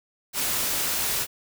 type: noise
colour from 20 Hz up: white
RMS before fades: -26 dBFS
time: 0.33-1.27 s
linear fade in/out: 50 ms
effects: none